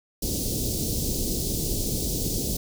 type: band-stop noise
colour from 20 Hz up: pink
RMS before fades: -27 dBFS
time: 0.22-2.57 s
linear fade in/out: 5 ms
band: 460 to 4500 Hz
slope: 24 dB/octave
effects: none